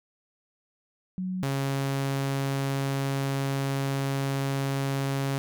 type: tone pair in turn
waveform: sine / sawtooth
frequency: 185 / 137.16 Hz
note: F#3 / C#3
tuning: 0 / -18 cents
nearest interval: perfect fourth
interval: 518 cents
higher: first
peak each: -28 / -22 dBFS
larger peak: second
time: 1.18-1.43 / 1.43-5.38 s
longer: second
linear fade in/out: 0 ms
effects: none